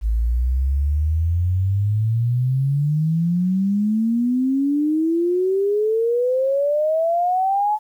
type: exponential sweep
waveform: sine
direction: up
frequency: 53 to 862 Hz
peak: -16 dBFS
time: 0.01-7.79 s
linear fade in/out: 50 ms
effects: 9-bit